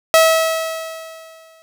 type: tone with exponential decay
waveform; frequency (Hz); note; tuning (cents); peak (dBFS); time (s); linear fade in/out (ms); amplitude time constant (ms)
sawtooth; 647; E5; -32; -3; 0.14-1.62; 0; 320
effects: none